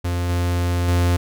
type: tone with level steps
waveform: 45% pulse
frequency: 87.7 Hz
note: F2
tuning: 8 cents sharp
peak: -20 / -18 / -15 dBFS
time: 0.04-1.17 s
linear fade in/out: 10 ms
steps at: 0.29 / 0.88 s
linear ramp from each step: 5 ms
effects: none